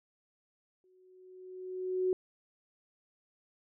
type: tone with exponential growth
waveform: sine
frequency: 370 Hz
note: F#4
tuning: in tune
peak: -25 dBFS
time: 0.84-2.13 s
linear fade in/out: 1 ms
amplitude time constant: 280 ms
effects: none